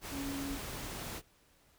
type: tone in noise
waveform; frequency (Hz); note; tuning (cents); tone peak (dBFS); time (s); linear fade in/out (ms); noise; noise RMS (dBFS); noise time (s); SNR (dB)
sine; 277.2; C#4; 0; -37; 0.11-0.59; 50; pink; -42; 0.01-1.22; +2
effects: pink hiss -67 dBFS RMS until 1.78 s